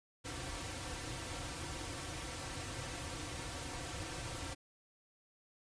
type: noise with comb filter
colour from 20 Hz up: pink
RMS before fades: -43 dBFS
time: 0.24-4.55 s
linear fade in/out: 20 ms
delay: 4.8 ms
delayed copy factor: -0.85
effects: resampled to 22050 Hz